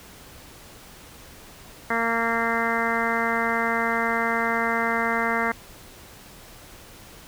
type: harmonic tone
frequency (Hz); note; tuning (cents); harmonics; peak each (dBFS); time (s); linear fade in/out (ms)
230; A#3; -23; 1 / 2 / 3 / 4 / 5 / 6 / 7 / 8 / 9; -30 / -30 / -30 / -30 / -30 / -30 / -30 / -30 / -30; 1.9-5.52; 5
effects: pink hiss -46 dBFS RMS until 7.27 s